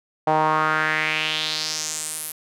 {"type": "tone with band-pass filter sweep", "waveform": "sawtooth", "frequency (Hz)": 155.56, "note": "D#3", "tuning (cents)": 0, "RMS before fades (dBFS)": -23, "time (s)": [0.27, 2.32], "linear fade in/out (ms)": 5, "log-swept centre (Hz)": [760, 12000], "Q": 3.3, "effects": []}